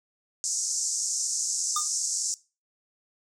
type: band-pass noise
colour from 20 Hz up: white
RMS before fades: -29 dBFS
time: 0.44-2.34 s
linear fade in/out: 0 ms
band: 5600 to 7900 Hz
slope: 48 dB/octave
type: tone with exponential decay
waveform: square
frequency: 1211 Hz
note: D#6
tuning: 47 cents flat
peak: -24 dBFS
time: 1.76-1.88 s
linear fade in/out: 5 ms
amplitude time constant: 26 ms
effects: noise-tail reverb RT60 0.3 s tail -20 dB re dry